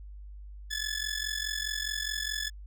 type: ring-modulated tone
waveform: 15% pulse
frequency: 1721 Hz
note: A6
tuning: 39 cents flat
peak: -22 dBFS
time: 0.7-2.5 s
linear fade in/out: 20 ms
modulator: 22.4 Hz
effects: added 50 Hz sine -42 dBFS peak until 2.66 s